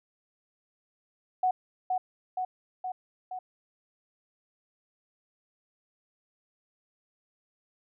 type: tone with echo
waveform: sine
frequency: 740 Hz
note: F#5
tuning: in tune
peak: -22 dBFS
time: 1.43-1.51 s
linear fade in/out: 5 ms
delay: 470 ms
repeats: 4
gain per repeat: -3 dB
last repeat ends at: 3.39 s
effects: none